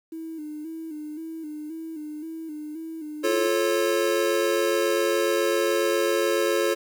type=tone with vibrato; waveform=sine; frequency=312.8 Hz; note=D#4; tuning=9 cents sharp; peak=-32 dBFS; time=0.12-3.47 s; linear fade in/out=5 ms; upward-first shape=square; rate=1.9 Hz; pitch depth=59 cents each way
type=chord; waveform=square; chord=F augmented; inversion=none; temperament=just; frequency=349.2 / 436.5 / 545.7 Hz; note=F4 / A4 / C#5; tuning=0 / -14 / -27 cents; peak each=-26 dBFS; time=3.23-6.75 s; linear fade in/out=20 ms
effects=9-bit